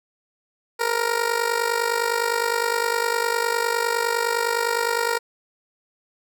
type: tone with amplitude modulation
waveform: 15% pulse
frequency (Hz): 468.1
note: A#4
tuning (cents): +7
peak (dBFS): -11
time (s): 0.79-5.19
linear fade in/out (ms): 20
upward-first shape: sine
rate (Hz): 49.8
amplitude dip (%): 75
effects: none